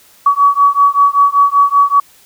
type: beating tone pair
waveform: sine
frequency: 1131 / 1136.2 Hz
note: C#6 / C#6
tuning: +34 / +42 cents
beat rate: 5.2 Hz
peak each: -10 dBFS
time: 0.26-2 s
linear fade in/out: 5 ms
effects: white hiss -46 dBFS RMS until 2.25 s

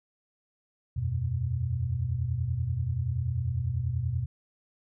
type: chord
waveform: sine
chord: E suspended second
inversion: none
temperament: just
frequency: 82.41 / 92.71 / 123.61 Hz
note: E2 / F#2 / B2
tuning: 0 / +4 / +2 cents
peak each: -33 / -32 / -29 dBFS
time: 0.96-4.26 s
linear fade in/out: 10 ms
effects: none

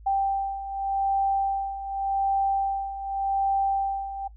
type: beating tone pair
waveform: sine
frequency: 784 / 784.86 Hz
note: G5 / G5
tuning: 0 / +2 cents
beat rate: 0.86 Hz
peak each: -29 / -24 dBFS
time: 0.06-4.28 s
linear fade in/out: 10 ms
effects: noise-tail reverb RT60 0.1 s tail -17 dB re dry + added 53 Hz sine -44 dBFS peak until 4.36 s

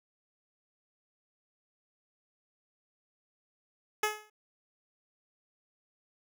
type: tone with exponential decay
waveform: 10% pulse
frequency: 425.1 Hz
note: G#4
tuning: 40 cents sharp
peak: -16 dBFS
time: 4.03-4.3 s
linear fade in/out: 5 ms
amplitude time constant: 57 ms
effects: none

